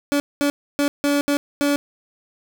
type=tone bursts at uneven times; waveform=30% pulse; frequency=286.6 Hz; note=D4; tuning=42 cents flat; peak=-14 dBFS; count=6; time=0.12-0.2 / 0.41-0.5 / 0.79-0.88 / 1.04-1.21 / 1.28-1.37 / 1.61-1.76 s; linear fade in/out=0 ms; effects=none